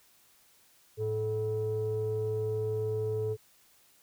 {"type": "tone pair together", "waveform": "sine", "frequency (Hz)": [108.4, 433.6], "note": ["A2", "A4"], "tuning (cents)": [-25, -25], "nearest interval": "2 octaves", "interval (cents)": 2400, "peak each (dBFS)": [-32, -29], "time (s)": [0.97, 3.37], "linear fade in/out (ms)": 50, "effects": ["tanh soft clip ceiling -24 dBFS", "white hiss -63 dBFS RMS until 4.02 s"]}